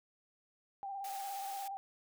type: tone with vibrato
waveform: sine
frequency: 788 Hz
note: G5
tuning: 9 cents sharp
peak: -39 dBFS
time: 0.83-1.77 s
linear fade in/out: 0 ms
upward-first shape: square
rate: 17 Hz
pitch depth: 27 cents each way
type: high-pass noise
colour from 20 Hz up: white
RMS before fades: -49 dBFS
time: 1.04-1.68 s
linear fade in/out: 5 ms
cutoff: 420 Hz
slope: 48 dB/octave
effects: none